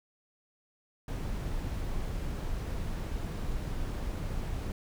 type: noise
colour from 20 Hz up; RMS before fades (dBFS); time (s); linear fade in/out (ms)
brown; -34; 1.08-4.72; 2
effects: none